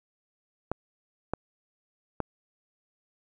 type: clicks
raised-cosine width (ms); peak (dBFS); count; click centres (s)
1; -14; 3; 0.716 / 1.336 / 2.203
effects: none